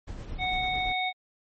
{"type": "noise with tremolo", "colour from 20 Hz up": "brown", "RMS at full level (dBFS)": -36, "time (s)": [0.07, 0.93], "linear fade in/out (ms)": 10, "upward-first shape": "sine", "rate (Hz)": 8.9, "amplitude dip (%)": 40}
{"type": "harmonic tone", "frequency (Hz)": 740, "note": "F#5", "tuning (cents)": 0, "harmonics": [1, 3, 5], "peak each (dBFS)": [-29, -30, -33], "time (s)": [0.38, 1.13], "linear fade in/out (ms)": 50}
{"effects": ["MP3 32 kbps"]}